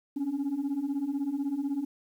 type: beating tone pair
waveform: sine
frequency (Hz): 269.3 / 285.3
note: C#4 / C#4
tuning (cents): -50 / +50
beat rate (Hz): 16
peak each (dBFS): -31 / -28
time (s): 0.16-1.85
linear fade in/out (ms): 10
effects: tanh soft clip ceiling -25 dBFS + 10-bit